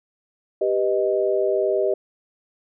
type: chord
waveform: sine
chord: G augmented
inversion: none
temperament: equal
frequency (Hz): 392 / 493.9 / 622.3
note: G4 / B4 / D#5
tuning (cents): 0 / 0 / 0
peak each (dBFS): -21 / -25 / -22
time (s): 0.61-1.94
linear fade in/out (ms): 5
effects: none